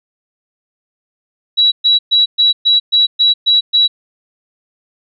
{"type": "tone bursts", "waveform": "sine", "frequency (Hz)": 3904, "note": "B7", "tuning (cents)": -21, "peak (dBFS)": -7, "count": 9, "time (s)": [1.57, 3.88], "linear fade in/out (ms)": 20, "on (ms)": 150, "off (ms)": 120, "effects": []}